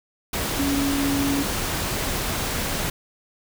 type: tone in noise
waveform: sine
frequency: 279.5 Hz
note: C#4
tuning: 14 cents sharp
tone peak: -21 dBFS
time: 0.59-1.43 s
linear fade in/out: 5 ms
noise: pink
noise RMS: -26 dBFS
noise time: 0.33-2.9 s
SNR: +2 dB
effects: none